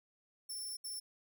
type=tone bursts at uneven times; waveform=15% pulse; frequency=5390 Hz; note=E8; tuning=38 cents sharp; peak=-35 dBFS; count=2; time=0.49-0.77 / 0.84-1 s; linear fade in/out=10 ms; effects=none